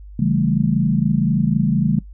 sine chord, A dominant seventh, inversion first, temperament equal, 138.59 / 164.81 / 196 / 220 Hz, C#3 / E3 / G3 / A3, 0 / 0 / 0 / 0 cents, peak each -20 dBFS, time 0.19-1.99 s, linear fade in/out 5 ms, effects noise-tail reverb RT60 0.1 s tail -20 dB re dry + added 50 Hz sine -35 dBFS peak until 2.13 s

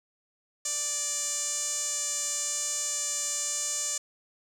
sawtooth tone with band-pass filter, 587 Hz, D5, 1 cent flat, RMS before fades -31 dBFS, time 0.65-3.98 s, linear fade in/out 5 ms, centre 7100 Hz, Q 5.5, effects none

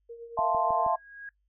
sine tone with tremolo, 466.2 Hz, A#4, in tune, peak -37 dBFS, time 0.09-0.88 s, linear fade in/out 10 ms, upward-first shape triangle, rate 8.8 Hz, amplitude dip 65%
sine chord, F major seventh, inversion third, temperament equal, 659.3 / 698.5 / 880 / 1046.5 Hz, E5 / F5 / A5 / C6, 0 / 0 / 0 / 0 cents, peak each -29 dBFS, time 0.37-0.96 s, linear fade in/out 10 ms
click train, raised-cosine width 3 ms, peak -31 dBFS, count 4, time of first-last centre 0.39-0.864 s, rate 6.33 Hz
sine tone with exponential growth, 1643 Hz, G#6, 19 cents flat, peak -37 dBFS, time 0.55-1.29 s, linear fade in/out 2 ms, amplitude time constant 160 ms
effects noise-tail reverb RT60 0.1 s tail -20 dB re dry + added 50 Hz sine -70 dBFS peak until 1.48 s

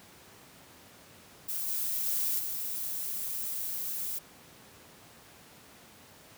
violet noise with level steps, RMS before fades -34 / -32 / -30 / -35 dBFS, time 1.48-4.19 s, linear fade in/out 10 ms, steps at 1.68 / 2.06 / 2.39 s, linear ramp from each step 2 ms, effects pink hiss -54 dBFS RMS until 6.37 s + high-pass 100 Hz 12 dB/octave

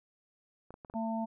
clicks, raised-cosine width 1 ms, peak -33 dBFS, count 5, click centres 0.706 / 0.741 / 0.848 / 0.899 / 0.939 s
harmonic tone, 224.5 Hz, A3, 35 cents sharp, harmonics 1 / 3 / 4, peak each -33 / -38 / -39 dBFS, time 0.94-1.26 s, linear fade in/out 20 ms
effects none

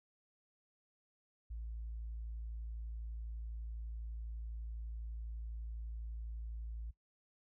sine tone, 56 Hz, A1, 31 cents sharp, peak -40 dBFS, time 1.5-6.91 s, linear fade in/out 10 ms, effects noise-tail reverb RT60 0.1 s tail -18 dB re dry + tanh soft clip ceiling -37 dBFS

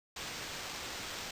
violet noise with sample-and-hold, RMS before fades -42 dBFS, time 0.16-1.31 s, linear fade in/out 5 ms, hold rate 11025 Hz, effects resampled to 32000 Hz

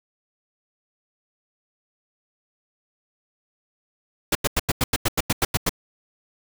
pink noise bursts, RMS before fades -20 dBFS, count 12, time 4.32-5.694 s, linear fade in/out 5 ms, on 32 ms, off 90 ms, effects none

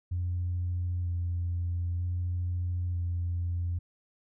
sine tone with vibrato, 87.8 Hz, F2, 10 cents sharp, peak -27 dBFS, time 0.11-3.79 s, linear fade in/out 10 ms, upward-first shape square, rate 0.53 Hz, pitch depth 16 cents each way, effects tanh soft clip ceiling -24 dBFS

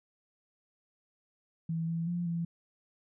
sine tone with pitch steps, 164 / 166.1 / 174.1 / 168.6 Hz, E3 / E3 / F3 / E3, -9 / +13 / -5 / +39 cents, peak -30 dBFS, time 1.69-2.45 s, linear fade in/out 5 ms, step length 190 ms, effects none

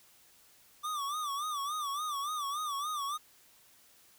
square tone with vibrato, 1174.7 Hz, D6, in tune, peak -34 dBFS, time 0.83-3.18 s, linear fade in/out 20 ms, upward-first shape sine, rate 3.5 Hz, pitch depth 110 cents each way, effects white hiss -62 dBFS RMS until 4.18 s

